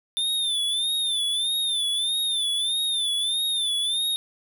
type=tone with vibrato; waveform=square; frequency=3569 Hz; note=A7; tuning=24 cents sharp; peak=-23 dBFS; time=0.17-4.16 s; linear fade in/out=0 ms; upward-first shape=sine; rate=1.6 Hz; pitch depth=87 cents each way; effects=9-bit